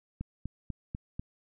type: click train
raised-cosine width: 5 ms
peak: -23 dBFS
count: 5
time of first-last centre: 0.21-1.195 s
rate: 4.06 Hz
effects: none